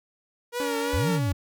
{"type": "tone with vibrato", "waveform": "sawtooth", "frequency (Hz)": 474.6, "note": "A#4", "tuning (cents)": 31, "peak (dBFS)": -23, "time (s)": [0.52, 1.2], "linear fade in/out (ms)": 50, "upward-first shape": "triangle", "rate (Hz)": 2.9, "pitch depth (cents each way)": 78}
{"type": "tone", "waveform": "sawtooth", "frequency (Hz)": 284, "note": "C#4", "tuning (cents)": 42, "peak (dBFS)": -26, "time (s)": [0.6, 1.32], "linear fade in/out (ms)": 0}
{"type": "linear two-way sweep", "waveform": "sine", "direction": "up then down", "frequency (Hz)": [58.5, 185, 80.3], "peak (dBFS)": -23, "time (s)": [0.93, 1.33], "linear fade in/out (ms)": 10, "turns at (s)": 1.1}
{"effects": []}